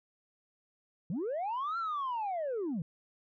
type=linear two-way sweep; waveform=sine; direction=up then down; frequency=144.9 to 1386 to 144.9 Hz; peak=-30 dBFS; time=1.1-2.82 s; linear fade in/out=2 ms; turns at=1.78 s; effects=tanh soft clip ceiling -30 dBFS